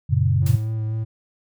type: chord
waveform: sine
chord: F# major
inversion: none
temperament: equal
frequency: 92.5 / 116.54 / 138.59 Hz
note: F#2 / A#2 / C#3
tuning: 0 / 0 / 0 cents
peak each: -20 dBFS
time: 0.09-0.57 s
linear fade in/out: 20 ms
type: tone with vibrato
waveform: triangle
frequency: 110 Hz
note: A2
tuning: in tune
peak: -20 dBFS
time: 0.41-1.05 s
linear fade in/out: 20 ms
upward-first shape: sine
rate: 4 Hz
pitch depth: 19 cents each way
type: noise with exponential decay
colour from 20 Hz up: white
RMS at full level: -32 dBFS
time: 0.46-0.74 s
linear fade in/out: 5 ms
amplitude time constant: 60 ms
effects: none